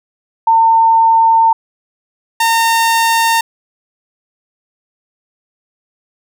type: tone pair in turn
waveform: sine / sawtooth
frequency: 905 / 913.4 Hz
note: A5 / A#5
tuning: +48 / -36 cents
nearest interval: unison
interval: 16 cents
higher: second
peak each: -6 / -6 dBFS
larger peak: neither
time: 0.47-1.53 / 2.4-3.41 s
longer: first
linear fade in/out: 5 ms
effects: none